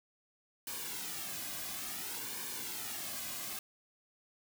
white noise with flanger, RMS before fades -41 dBFS, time 0.67-3.59 s, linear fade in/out 2 ms, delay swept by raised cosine 1.5 to 2.23 ms, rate 0.57 Hz, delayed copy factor -0.65, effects none

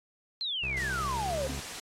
sine exponential sweep, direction down, 4221 to 512 Hz, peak -30 dBFS, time 0.41-1.47 s, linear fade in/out 0 ms
25% pulse tone with pitch glide, 65.5 to 70.2 Hz, C2 to C#2, +2 to +22 cents, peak -33 dBFS, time 0.62-1.61 s, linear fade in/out 20 ms, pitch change +120 cents, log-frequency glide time 1.07-1.48 s
white noise, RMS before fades -39 dBFS, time 0.77-1.8 s, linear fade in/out 2 ms
triangle tone with exponential decay, 261.6 Hz, C4, in tune, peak -31 dBFS, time 1.49-1.64 s, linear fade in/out 5 ms, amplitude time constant 31 ms
effects low-pass 8000 Hz 12 dB/octave + AAC 48 kbps

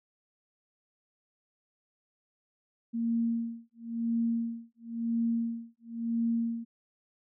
sine tone with tremolo, 231.2 Hz, A#3, 14 cents flat, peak -25 dBFS, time 2.93-6.65 s, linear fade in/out 20 ms, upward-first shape sine, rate 0.97 Hz, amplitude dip 100%, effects none

